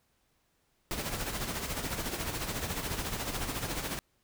pink noise with tremolo, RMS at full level -33 dBFS, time 0.91-3.99 s, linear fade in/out 0 ms, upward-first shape sine, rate 14 Hz, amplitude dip 55%, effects pink hiss -73 dBFS RMS until 4.23 s

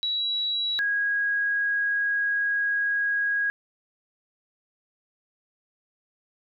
sine tone pair in turn, 3901 / 1646.3 Hz, B7 / G#6, -22 / -16 cents, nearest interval octave + minor third, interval 1494 cents, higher first, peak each -24 / -22 dBFS, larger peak second, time 0.03-0.79 / 0.79-3.5 s, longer second, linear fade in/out 0 ms, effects none

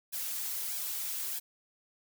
blue noise with flanger, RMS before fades -36 dBFS, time 0.12-1.4 s, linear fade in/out 20 ms, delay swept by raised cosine 1.2 to 4.9 ms, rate 1.6 Hz, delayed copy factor +0.8, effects none

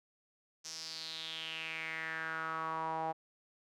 sawtooth tone with band-pass filter sweep, 160.8 Hz, E3, 43 cents flat, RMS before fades -40 dBFS, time 0.64-3.13 s, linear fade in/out 20 ms, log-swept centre 5900 to 780 Hz, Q 5.1, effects none

